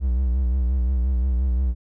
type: tone with vibrato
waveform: triangle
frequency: 63.1 Hz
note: B1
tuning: 38 cents sharp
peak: -16 dBFS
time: 0-1.75 s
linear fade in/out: 50 ms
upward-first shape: sine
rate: 5.7 Hz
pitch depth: 91 cents each way
effects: none